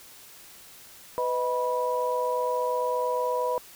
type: tone cluster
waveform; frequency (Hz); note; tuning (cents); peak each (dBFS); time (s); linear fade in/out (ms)
sine; 499.4 / 628 / 979; B4 / D#5 / B5; +19 / +16 / -15; -27 / -32 / -28; 1.18-3.58; 0
effects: white hiss -49 dBFS RMS until 3.75 s